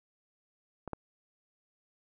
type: clicks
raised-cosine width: 1 ms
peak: -25 / -21 dBFS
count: 2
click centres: 0.877 / 0.933 s
effects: none